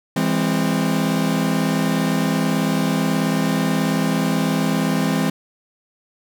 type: chord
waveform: 40% pulse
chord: E augmented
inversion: none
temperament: equal with one note detuned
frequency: 164.81 / 203.4 / 261.6 Hz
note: E3 / G#3 / B#3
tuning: 0 / -36 / 0 cents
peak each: -21 dBFS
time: 0.16-5.3 s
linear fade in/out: 5 ms
effects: none